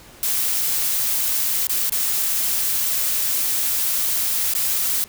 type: noise with dropouts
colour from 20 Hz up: blue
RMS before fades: -21 dBFS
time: 0.23-5.04 s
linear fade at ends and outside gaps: 0 ms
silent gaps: 1.669-1.695 / 1.896-1.922 / 4.537-4.55 s
effects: pink hiss -45 dBFS RMS until 5.08 s